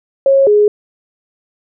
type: tone pair in turn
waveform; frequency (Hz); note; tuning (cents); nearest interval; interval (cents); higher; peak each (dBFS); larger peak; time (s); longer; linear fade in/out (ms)
sine; 545 / 416.9; C#5 / G#4; -29 / +7; perfect fourth; 464; first; -6; neither; 0.26-0.47 / 0.47-0.68; neither; 2
effects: none